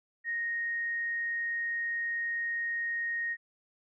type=tone; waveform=sine; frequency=1864.7 Hz; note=A#6; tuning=in tune; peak=-30 dBFS; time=0.24-3.37 s; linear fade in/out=50 ms; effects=none